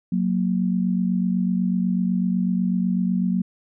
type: tone pair together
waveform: sine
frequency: 184.26 / 232.3 Hz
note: F#3 / A#3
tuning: -7 / -6 cents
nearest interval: major third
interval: 401 cents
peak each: -20 / -24 dBFS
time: 0.12-3.42 s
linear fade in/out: 5 ms
effects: none